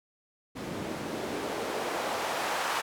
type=noise with band-pass filter sweep; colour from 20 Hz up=white; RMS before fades=-33 dBFS; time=0.55-2.82 s; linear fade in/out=20 ms; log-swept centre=220 to 1000 Hz; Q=1.2; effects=none